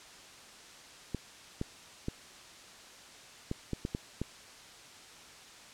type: clicks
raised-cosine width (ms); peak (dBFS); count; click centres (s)
3; -20; 8; 1.147 / 1.614 / 2.084 / 3.514 / 3.733 / 3.851 / 3.949 / 4.216
effects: white hiss -52 dBFS RMS until 5.73 s + low-pass 7000 Hz 12 dB/octave